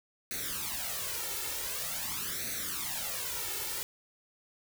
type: noise with flanger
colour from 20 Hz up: white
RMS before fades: -36 dBFS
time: 0.31-3.83 s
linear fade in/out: 0 ms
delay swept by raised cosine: 0.48 to 2.28 ms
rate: 0.46 Hz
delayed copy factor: +0.8
effects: none